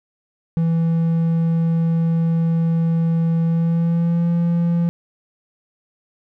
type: tone with pitch glide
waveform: triangle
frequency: 165.3 to 170.44 Hz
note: E3 to F3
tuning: +5 to -42 cents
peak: -13 dBFS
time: 0.57-4.89 s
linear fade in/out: 0 ms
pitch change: +53 cents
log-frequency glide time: 3.44-4.29 s
effects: none